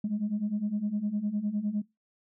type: beating tone pair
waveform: sine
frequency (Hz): 202.6 / 212.4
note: G#3 / G#3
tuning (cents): -43 / +39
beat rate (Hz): 9.8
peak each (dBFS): -32 / -28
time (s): 0.04-1.82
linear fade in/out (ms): 5
effects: noise-tail reverb RT60 0.2 s tail -21 dB re dry + tanh soft clip ceiling -22 dBFS